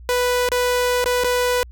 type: tone with dropouts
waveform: sawtooth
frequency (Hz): 493.9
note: B4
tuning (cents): 0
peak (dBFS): -13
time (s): 0.09-1.63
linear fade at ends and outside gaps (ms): 0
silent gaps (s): 0.488-0.518 / 1.042-1.059 / 1.237-1.245
effects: added 60 Hz sine -37 dBFS peak until 1.71 s